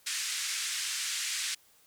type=band-pass noise; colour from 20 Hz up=white; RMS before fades=-34 dBFS; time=0.06-1.55 s; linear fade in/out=10 ms; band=1600 to 8400 Hz; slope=24 dB/octave; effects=white hiss -63 dBFS RMS until 1.86 s